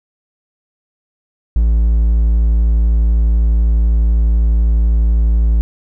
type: tone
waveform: triangle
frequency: 56 Hz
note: A1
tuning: 31 cents sharp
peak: -7 dBFS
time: 1.56-5.61 s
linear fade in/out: 0 ms
effects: none